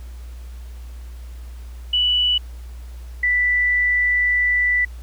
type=tone pair in turn; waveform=sine; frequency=2960 / 1975.6 Hz; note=F#7 / B6; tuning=0 / 0 cents; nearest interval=perfect fifth; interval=700 cents; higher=first; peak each=-15 dBFS; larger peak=neither; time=1.93-2.38 / 3.23-4.85 s; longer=second; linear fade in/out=5 ms; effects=added 60 Hz sine -32 dBFS peak until 5.02 s + pink hiss -51 dBFS RMS until 5.02 s